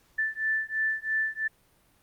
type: beating tone pair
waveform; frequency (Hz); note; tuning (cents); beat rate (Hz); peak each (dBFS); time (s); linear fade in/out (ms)
sine; 1760 / 1763; A6 / A6; 0 / +3; 3; -29; 0.18-1.48; 10
effects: pink hiss -64 dBFS RMS until 2.02 s + Opus 48 kbps